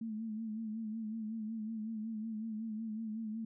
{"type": "tone with vibrato", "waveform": "sine", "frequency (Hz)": 220, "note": "A3", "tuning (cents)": 0, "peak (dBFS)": -37, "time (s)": [0.01, 3.45], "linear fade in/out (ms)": 5, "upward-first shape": "sine", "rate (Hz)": 5.4, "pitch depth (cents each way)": 58, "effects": []}